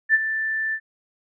sine tone with ADSR envelope, 1767 Hz, A6, 7 cents sharp, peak -11 dBFS, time 0.09-0.8 s, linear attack 51 ms, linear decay 33 ms, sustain -11 dB, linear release 64 ms, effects none

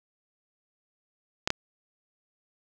clicks, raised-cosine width 0.2 ms, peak -7 dBFS, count 2, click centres 1.475 / 1.504 s, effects none

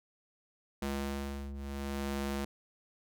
sawtooth ring-modulated tone, 138.9 Hz, C#3, 4 cents sharp, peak -28 dBFS, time 0.82-2.45 s, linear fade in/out 5 ms, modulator 69.8 Hz, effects none

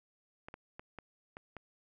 clicks, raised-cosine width 0.5 ms, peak -30 dBFS, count 6, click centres 0.485 / 0.541 / 0.795 / 0.987 / 1.369 / 1.567 s, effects none

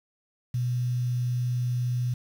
sine tone with quantisation, 123.3 Hz, B2, 2 cents flat, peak -24 dBFS, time 0.54-2.14 s, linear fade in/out 5 ms, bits 8, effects none

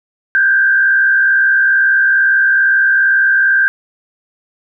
sine tone with frequency modulation, 1575 Hz, G6, 8 cents sharp, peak -8 dBFS, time 0.35-3.68 s, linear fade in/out 0 ms, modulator 62.3 Hz, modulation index 0.81, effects none

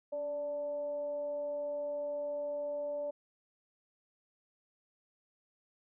sine tone with frequency modulation, 583 Hz, D5, 13 cents flat, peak -34 dBFS, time 0.12-3.11 s, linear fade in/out 10 ms, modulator 300 Hz, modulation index 0.25, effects none

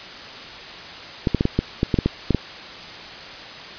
clicks, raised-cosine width 3 ms, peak -4 dBFS, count 11, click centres 1.272 / 1.347 / 1.409 / 1.454 / 1.59 / 1.831 / 1.942 / 1.988 / 2.06 / 2.307 / 2.347 s, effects white hiss -36 dBFS RMS until 3.78 s + resampled to 11025 Hz

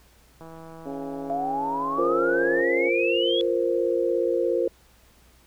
click train, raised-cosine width 1 ms, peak -30 dBFS, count 359, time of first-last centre 0.41-2.606 s, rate 163 Hz
harmonic tone, 138.59 Hz, C#3, in tune, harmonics 2 / 3 / 4 / 5 / 6, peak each -33 / -37 / -39 / -41 / -43 dBFS, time 0.85-2.9 s, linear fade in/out 20 ms
sine exponential sweep, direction up, 675 to 3402 Hz, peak -25 dBFS, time 1.3-3.41 s, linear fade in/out 0 ms
sine chord, F suspended fourth, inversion none, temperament equal, 349.2 / 466.2 / 523.3 Hz, F4 / Bb4 / C5, 0 / 0 / 0 cents, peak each -25 dBFS, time 1.98-4.68 s, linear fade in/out 5 ms
effects added 60 Hz sine -58 dBFS peak until 5.46 s + pink hiss -58 dBFS RMS until 5.46 s

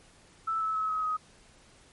sine tone with pitch steps, 1318.5 / 1303.4 / 1288.4 / 1273.6 / 1259 Hz, E6 / E6 / E6 / D#6 / D#6, 0 / -20 / -40 / +40 / +20 cents, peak -27 dBFS, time 0.47-1.17 s, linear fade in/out 10 ms, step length 140 ms, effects pink hiss -58 dBFS RMS until 1.92 s + MP3 48 kbps

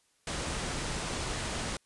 pink low-pass noise, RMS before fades -35 dBFS, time 0.27-1.77 s, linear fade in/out 2 ms, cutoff 10000 Hz, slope 96 dB/octave, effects white hiss -70 dBFS RMS until 1.85 s + resampled to 24000 Hz

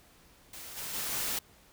white noise with level steps, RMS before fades -45 / -39 / -35 / -33 dBFS, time 0.53-1.39 s, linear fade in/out 5 ms, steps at 0.76 / 0.93 / 1.11 s, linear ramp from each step 20 ms, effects pink hiss -60 dBFS RMS until 1.72 s

